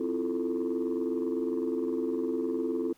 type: chord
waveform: sine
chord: F major seventh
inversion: second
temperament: equal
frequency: 261.6 / 329.6 / 349.2 / 440 Hz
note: C4 / E4 / F4 / A4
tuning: 0 / 0 / 0 / 0 cents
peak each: -32 dBFS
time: 0-2.93 s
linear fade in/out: 5 ms
effects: tanh soft clip ceiling -22 dBFS + pink hiss -64 dBFS RMS until 2.97 s